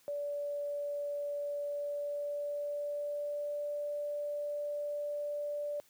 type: tone with pitch glide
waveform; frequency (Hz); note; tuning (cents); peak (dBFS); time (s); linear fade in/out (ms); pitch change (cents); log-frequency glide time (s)
sine; 578 to 585.1; D5 to D5; -28 to -7; -34; 0.08-5.8; 0; +21; 1.58-3.69
effects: white hiss -66 dBFS RMS until 5.89 s + high-pass 100 Hz 12 dB/octave